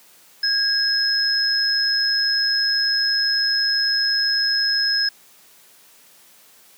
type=tone pair together; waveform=sine; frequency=1634 / 5146 Hz; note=G#6 / E8; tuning=-29 / -43 cents; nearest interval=octave + minor sixth; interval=1986 cents; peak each=-23 / -18 dBFS; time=0.43-5.09 s; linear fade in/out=5 ms; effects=white hiss -51 dBFS RMS until 6.77 s + high-pass 150 Hz 12 dB/octave